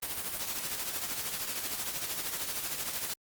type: noise with tremolo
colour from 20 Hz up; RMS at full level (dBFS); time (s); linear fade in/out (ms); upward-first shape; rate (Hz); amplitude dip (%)
white; -33; 0.02-3.14; 10; triangle; 13; 60
effects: Opus 32 kbps